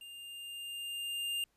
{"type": "tone with level ramp", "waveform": "square", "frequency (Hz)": 2804, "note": "F7", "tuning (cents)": 6, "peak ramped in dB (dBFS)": [-48, -33], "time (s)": [0.01, 1.44], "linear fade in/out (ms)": 2, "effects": ["pink hiss -75 dBFS RMS until 1.56 s", "resampled to 32000 Hz"]}